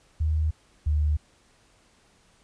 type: tone pair in turn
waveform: sine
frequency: 77.78 / 75.13 Hz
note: D#2 / D2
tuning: 0 / +40 cents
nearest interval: minor second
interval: 60 cents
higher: first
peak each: -21 / -20 dBFS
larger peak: second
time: 0.2-0.51 / 0.86-1.17 s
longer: neither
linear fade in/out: 10 ms
effects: pink hiss -61 dBFS RMS until 2.43 s + resampled to 22050 Hz